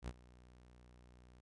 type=tone with ADSR envelope; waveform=sawtooth; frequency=61.2 Hz; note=B1; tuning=15 cents flat; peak=-36 dBFS; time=0.02-1.41 s; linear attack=57 ms; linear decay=49 ms; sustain=-20 dB; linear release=18 ms; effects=resampled to 22050 Hz